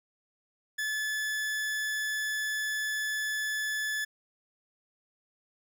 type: tone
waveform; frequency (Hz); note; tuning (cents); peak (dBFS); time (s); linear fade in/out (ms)
40% pulse; 1727; A6; -33; -29; 0.78-4.05; 10
effects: none